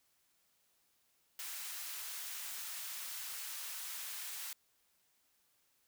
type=high-pass noise; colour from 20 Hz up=white; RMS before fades=-44 dBFS; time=1.39-4.53 s; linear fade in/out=2 ms; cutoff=1100 Hz; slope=12 dB/octave; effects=white hiss -75 dBFS RMS until 5.87 s